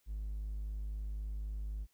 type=tone; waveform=triangle; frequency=51.91 Hz; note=G#1; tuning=in tune; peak=-34 dBFS; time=0.06-1.87 s; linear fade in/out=50 ms; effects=tanh soft clip ceiling -31 dBFS + white hiss -75 dBFS RMS until 1.93 s